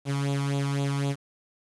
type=tone with flanger; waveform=sawtooth; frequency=140 Hz; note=C#3; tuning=18 cents sharp; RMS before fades=-27 dBFS; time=0.05-1.16 s; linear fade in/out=50 ms; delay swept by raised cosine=0.27 to 0.93 ms; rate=3.9 Hz; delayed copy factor=+0.7; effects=resampled to 24000 Hz + 8-bit